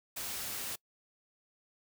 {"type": "noise", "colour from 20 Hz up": "white", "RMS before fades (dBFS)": -39, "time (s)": [0.16, 0.76], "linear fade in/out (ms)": 10, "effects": ["noise-tail reverb RT60 0.1 s tail -25 dB re dry"]}